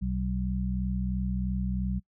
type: harmonic tone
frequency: 63 Hz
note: B1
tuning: 35 cents sharp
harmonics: 1 / 2 / 3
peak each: -30 / -36 / -30 dBFS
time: 0.01-2 s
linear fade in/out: 20 ms
effects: noise-tail reverb RT60 0.1 s tail -25 dB re dry